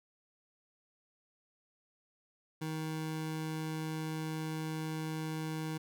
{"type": "tone", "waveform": "25% pulse", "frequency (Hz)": 157.6, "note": "D#3", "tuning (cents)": 23, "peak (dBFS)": -32, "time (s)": [2.61, 5.78], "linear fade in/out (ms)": 10, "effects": []}